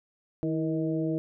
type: harmonic tone with a mistuned harmonic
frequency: 157.6 Hz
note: D#3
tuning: 23 cents sharp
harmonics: 1 / 2 / 3 / 4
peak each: -31 / -28 / -35 / -37 dBFS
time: 0.43-1.18 s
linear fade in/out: 0 ms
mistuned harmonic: 2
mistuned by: +43 cents
effects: none